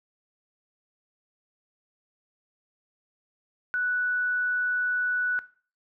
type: tone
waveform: sine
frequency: 1480 Hz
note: F#6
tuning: in tune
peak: -24 dBFS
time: 3.74-5.39 s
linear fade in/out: 0 ms
effects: noise-tail reverb RT60 0.4 s tail -17 dB re dry